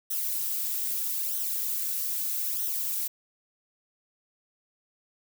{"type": "noise with flanger", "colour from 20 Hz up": "violet", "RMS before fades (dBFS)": -30, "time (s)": [0.1, 3.08], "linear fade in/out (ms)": 10, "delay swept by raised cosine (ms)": [0.41, 4.41], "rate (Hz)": 0.79, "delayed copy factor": -0.7, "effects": []}